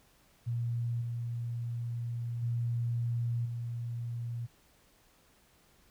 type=tone with level steps; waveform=sine; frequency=118.3 Hz; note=A#2; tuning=26 cents sharp; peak=-30 / -33 / -29 / -34 dBFS; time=0.46-4.47 s; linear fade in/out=20 ms; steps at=1.01 / 2.42 / 3.45 s; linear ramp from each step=10 ms; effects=pink hiss -65 dBFS RMS until 5.9 s